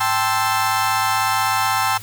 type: chord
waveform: 35% pulse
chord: A minor seventh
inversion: third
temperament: equal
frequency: 784 / 880 / 1046.5 / 1318.5 Hz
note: G5 / A5 / C6 / E6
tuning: 0 / 0 / 0 / 0 cents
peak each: -21 dBFS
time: 0-1.98 s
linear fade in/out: 10 ms
effects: added 106 Hz sine -36 dBFS peak until 2.02 s + white hiss -39 dBFS RMS until 2.02 s